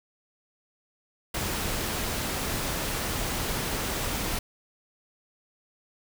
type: noise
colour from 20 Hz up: pink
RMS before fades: -30 dBFS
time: 1.34-4.39 s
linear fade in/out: 5 ms
effects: none